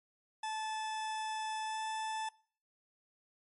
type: tone with pitch glide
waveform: 40% pulse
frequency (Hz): 871 to 876.6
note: A5 to A5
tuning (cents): -18 to -7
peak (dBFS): -35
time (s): 0.43-2.29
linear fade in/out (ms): 5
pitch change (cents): +11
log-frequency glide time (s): 1.63-1.81
effects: noise-tail reverb RT60 0.5 s tail -23 dB re dry + MP3 48 kbps